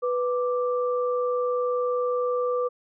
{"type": "tone pair together", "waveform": "sine", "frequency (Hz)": [493.9, 1174.7], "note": ["B4", "D6"], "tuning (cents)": [0, 0], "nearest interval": "octave + minor third", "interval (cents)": 1500, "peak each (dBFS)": [-23, -30], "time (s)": [0.02, 2.69], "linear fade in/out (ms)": 20, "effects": []}